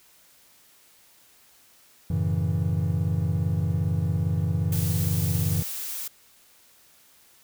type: chord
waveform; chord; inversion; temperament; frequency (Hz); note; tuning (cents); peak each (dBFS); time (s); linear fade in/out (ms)
triangle; F# minor seventh; none; equal with one note detuned; 92.5 / 110 / 138.59 / 163.49; F#2 / A2 / C#3 / E3; 0 / 0 / 0 / -14; -24 / -28 / -28 / -25; 2.1-5.63; 5
type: noise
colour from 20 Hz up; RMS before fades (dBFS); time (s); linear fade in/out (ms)
blue; -33; 4.72-6.08; 5
effects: white hiss -57 dBFS RMS until 7.43 s